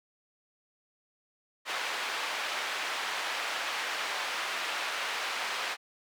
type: band-pass noise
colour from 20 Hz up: white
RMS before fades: -34 dBFS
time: 1.65-5.77 s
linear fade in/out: 50 ms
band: 670 to 2700 Hz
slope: 12 dB/octave
effects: none